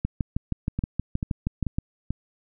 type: two click trains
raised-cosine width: 5 ms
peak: -12 / -14 dBFS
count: 12 / 4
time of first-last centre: 0.05-1.785 / 0.79-2.106 s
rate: 6.34 / 2.28 Hz
effects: none